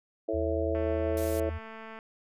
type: harmonic tone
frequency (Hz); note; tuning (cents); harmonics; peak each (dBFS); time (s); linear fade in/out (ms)
110; A2; 0; 3 / 4 / 5 / 6; -33 / -33 / -33 / -33; 0.28-1.5; 10
type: tone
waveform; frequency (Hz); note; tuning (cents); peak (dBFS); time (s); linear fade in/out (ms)
sine; 80.7; E2; -36; -32; 0.33-1.59; 20
type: click train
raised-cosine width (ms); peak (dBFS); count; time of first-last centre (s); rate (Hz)
0.5; -30; 276; 0.75-1.989; 222
type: noise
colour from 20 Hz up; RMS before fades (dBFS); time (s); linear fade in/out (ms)
blue; -41; 1.17-1.4; 2
effects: resampled to 32000 Hz